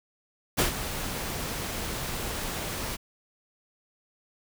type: noise with ADSR envelope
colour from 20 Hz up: pink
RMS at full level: -22 dBFS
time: 0.57-2.97 s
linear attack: 23 ms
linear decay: 120 ms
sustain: -11 dB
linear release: 22 ms
effects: none